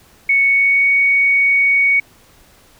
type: tone with pitch glide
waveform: sine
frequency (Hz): 2217 to 2234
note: C#7 to C#7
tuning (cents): 0 to +13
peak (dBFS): -10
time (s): 0.29-2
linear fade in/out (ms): 5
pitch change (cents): +13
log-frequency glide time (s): 0.42-0.9
effects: pink hiss -49 dBFS RMS until 2.79 s